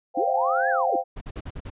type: chord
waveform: sine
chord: C suspended fourth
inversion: none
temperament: just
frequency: 523.3 / 697.7 / 784.9 Hz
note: C5 / F5 / G5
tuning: 0 / -2 / +2 cents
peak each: -26 / -25 / -25 dBFS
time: 0.14-1.04 s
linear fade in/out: 50 ms
type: linear two-way sweep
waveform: sine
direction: up then down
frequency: 276 to 1729 to 276 Hz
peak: -25 dBFS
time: 0.17-0.96 s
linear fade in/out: 5 ms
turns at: 0.69 s
type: noise bursts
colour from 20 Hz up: brown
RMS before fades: -34 dBFS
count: 6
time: 1.16-1.702 s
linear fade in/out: 10 ms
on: 52 ms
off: 46 ms
effects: resampled to 8000 Hz